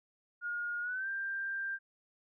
sine tone with pitch glide, 1428 to 1584.5 Hz, F6 to G6, +38 to +18 cents, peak -34 dBFS, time 0.41-1.79 s, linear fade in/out 50 ms, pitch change +180 cents, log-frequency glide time 0.81-1.08 s, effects none

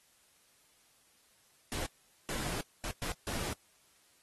pink noise bursts at uneven times, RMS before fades -38 dBFS, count 5, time 1.72-1.86 / 2.29-2.61 / 2.84-2.91 / 3.02-3.12 / 3.27-3.53 s, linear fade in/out 0 ms, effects white hiss -67 dBFS RMS until 4.22 s + AAC 32 kbps

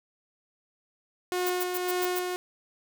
sawtooth tone with tremolo, 361.3 Hz, F#4, 41 cents flat, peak -22 dBFS, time 1.32-2.36 s, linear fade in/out 0 ms, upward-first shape sine, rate 1.8 Hz, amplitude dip 35%
violet noise bursts, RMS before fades -32 dBFS, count 6, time 1.46-2.196 s, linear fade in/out 10 ms, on 41 ms, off 98 ms
effects none

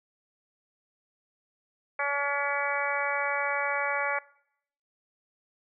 harmonic tone, 284 Hz, C#4, 42 cents sharp, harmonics 2 / 3 / 4 / 5 / 6 / 7 / 8, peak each -34 / -34 / -34 / -34 / -34 / -34 / -34 dBFS, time 1.99-4.19 s, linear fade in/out 5 ms, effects noise-tail reverb RT60 0.7 s tail -21 dB re dry

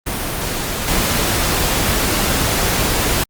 pink noise with level steps, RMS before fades -22 / -17 dBFS, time 0.06-3.24 s, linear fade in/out 10 ms, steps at 0.88 s, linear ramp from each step 2 ms, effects Opus 32 kbps

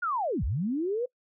sine linear two-way sweep, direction down then up, 1469 to 49 to 510 Hz, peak -26 dBFS, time 0.02-1.06 s, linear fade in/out 10 ms, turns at 0.44 s, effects noise-tail reverb RT60 0.1 s tail -24 dB re dry

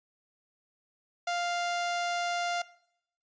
sawtooth tone, 698.5 Hz, F5, in tune, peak -25 dBFS, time 1.27-2.62 s, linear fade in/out 5 ms, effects noise-tail reverb RT60 0.7 s tail -19 dB re dry + resampled to 16000 Hz

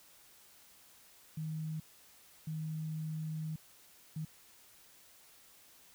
sine tone bursts at uneven times, 157.1 Hz, D#3, 17 cents sharp, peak -36 dBFS, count 3, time 1.37-1.8 / 2.47-3.56 / 4.16-4.25 s, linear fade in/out 5 ms, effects white hiss -61 dBFS RMS until 5.94 s

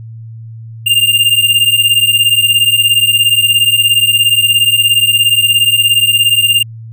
square beating tone pair, 2794 / 2811 Hz, F7 / F7, 0 / +11 cents, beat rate 17 Hz, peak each -11 dBFS, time 0.86-6.63 s, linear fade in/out 10 ms, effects added 113 Hz sine -26 dBFS peak until 6.92 s

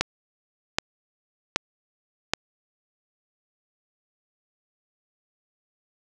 click train, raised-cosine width 0.2 ms, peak -3 dBFS, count 4, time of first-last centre 0.01-2.336 s, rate 1.29 Hz, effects none

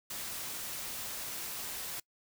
white noise, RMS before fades -40 dBFS, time 0.1-2 s, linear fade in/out 5 ms, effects noise-tail reverb RT60 0.1 s tail -24 dB re dry

